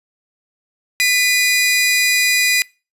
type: tone pair together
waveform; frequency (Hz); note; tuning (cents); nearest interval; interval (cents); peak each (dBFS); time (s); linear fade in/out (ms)
sawtooth; 2000 / 2448; B6 / D#7; +21 / -29; minor third; 350; -12; 1-2.62; 0
effects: noise-tail reverb RT60 0.3 s tail -24 dB re dry + resampled to 32000 Hz